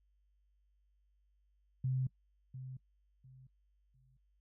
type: tone with echo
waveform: sine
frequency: 130 Hz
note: C3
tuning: 11 cents flat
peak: -31 dBFS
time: 1.84-2.07 s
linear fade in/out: 5 ms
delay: 700 ms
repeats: 3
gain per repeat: -12 dB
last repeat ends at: 4.17 s
effects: noise-tail reverb RT60 0.1 s tail -22 dB re dry + added 50 Hz sine -70 dBFS peak until 4.4 s